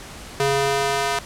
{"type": "tone with high-pass filter sweep", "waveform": "square", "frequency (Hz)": 138.59, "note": "C#3", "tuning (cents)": 0, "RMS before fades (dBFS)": -21, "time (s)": [0.4, 1.19], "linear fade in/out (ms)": 0, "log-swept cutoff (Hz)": [330, 760], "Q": 0.97, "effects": ["pink hiss -38 dBFS RMS until 1.25 s", "low-pass 10000 Hz 12 dB/octave"]}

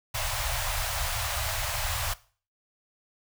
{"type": "band-stop noise", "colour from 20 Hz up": "pink", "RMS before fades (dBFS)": -30, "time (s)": [0.14, 2.14], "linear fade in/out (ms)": 10, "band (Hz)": [120, 590], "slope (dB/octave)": 48, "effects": ["noise-tail reverb RT60 0.4 s tail -18 dB re dry"]}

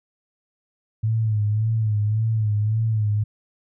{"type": "tone with vibrato", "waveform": "sine", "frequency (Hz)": 108.3, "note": "A2", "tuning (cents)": -27, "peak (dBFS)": -18, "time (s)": [1.03, 3.24], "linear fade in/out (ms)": 10, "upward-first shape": "sine", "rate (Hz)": 1.8, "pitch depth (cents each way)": 65, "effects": []}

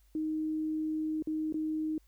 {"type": "tone with dropouts", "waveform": "sine", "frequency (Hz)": 311.8, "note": "D#4", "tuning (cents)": 4, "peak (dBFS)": -30, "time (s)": [0.15, 1.98], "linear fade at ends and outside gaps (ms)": 2, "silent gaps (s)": [[1.224, 1.272], [1.525, 1.542]], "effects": ["added 50 Hz sine -61 dBFS peak until 2.07 s", "white hiss -72 dBFS RMS until 2.07 s"]}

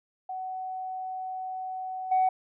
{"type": "tone with level steps", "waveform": "sine", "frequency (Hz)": 749, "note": "F#5", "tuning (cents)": 21, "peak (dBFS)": [-32, -19], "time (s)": [0.29, 2.29], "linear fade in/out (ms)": 5, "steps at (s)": 2.11, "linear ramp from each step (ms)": 10, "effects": ["tanh soft clip ceiling -17 dBFS"]}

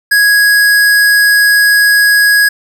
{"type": "tone", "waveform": "square", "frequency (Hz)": 1661.2, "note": "G#6", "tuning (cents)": 0, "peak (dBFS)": -6, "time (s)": [0.11, 2.49], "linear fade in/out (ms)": 10, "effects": []}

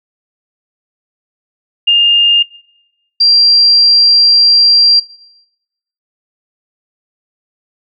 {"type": "tone pair in turn", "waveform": "sine", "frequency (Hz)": [2818, 4739], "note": ["F7", "D8"], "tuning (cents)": [15, 15], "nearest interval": "major sixth", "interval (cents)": 900, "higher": "second", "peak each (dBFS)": -5, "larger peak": "neither", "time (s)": [[1.87, 2.43], [3.2, 5]], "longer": "second", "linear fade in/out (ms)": 10, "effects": ["noise-tail reverb RT60 1.0 s tail -23 dB re dry"]}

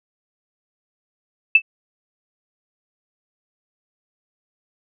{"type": "tone with exponential decay", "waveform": "sine", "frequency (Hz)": 2637, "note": "E7", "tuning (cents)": 0, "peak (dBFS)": -4, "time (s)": [1.55, 1.62], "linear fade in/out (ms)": 5, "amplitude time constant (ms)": 15, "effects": []}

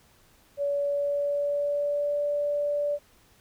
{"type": "tone with pitch glide", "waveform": "sine", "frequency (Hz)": [569, 582], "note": ["C#5", "D5"], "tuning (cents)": [45, -16], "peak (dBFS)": -24, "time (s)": [0.57, 2.99], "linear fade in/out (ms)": 50, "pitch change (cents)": 39, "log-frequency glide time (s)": [0.67, 2.21], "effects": ["pink hiss -60 dBFS RMS until 3.4 s"]}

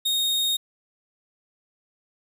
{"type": "tone", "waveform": "40% pulse", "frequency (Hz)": 3716, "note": "A#7", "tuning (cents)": -6, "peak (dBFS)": -20, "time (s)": [0.05, 0.57], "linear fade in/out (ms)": 10, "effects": ["9-bit"]}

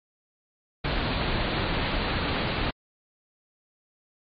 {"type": "low-pass noise", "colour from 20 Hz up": "pink", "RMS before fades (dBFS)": -27, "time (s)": [0.84, 2.71], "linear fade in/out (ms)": 10, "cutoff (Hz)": 4400, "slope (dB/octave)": 96, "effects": ["MP3 32 kbps"]}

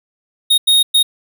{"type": "tone bursts at uneven times", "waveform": "square", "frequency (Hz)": 3729, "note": "A#7", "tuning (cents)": 0, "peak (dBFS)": -9, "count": 3, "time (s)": [[0.5, 0.58], [0.67, 0.83], [0.94, 1.03]], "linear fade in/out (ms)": 10, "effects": []}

